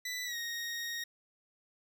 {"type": "tone with pitch glide", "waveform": "20% pulse", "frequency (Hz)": [1980, 1868.9], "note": ["B6", "A#6"], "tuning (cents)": [4, 4], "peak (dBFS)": -31, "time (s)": [0.05, 1.04], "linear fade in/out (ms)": 5, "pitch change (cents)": -100, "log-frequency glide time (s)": [0.25, 0.36], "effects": []}